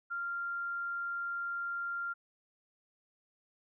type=tone; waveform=sine; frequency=1390 Hz; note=F6; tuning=9 cents flat; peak=-34 dBFS; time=0.1-2.14 s; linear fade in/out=20 ms; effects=none